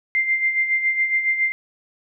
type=tone with tremolo; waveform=sine; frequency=2093 Hz; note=C7; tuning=in tune; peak=-15 dBFS; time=0.15-1.52 s; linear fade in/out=0 ms; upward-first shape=sine; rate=7.2 Hz; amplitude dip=60%; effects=none